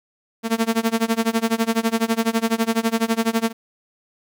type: tone with tremolo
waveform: sawtooth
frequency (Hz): 226.7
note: A#3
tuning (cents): -48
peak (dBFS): -11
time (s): 0.43-3.53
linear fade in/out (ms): 50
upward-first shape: sine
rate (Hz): 12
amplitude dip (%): 95
effects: none